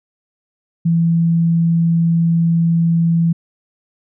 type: tone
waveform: sine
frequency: 167 Hz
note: E3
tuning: 23 cents sharp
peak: -11 dBFS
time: 0.85-3.33 s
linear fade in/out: 10 ms
effects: none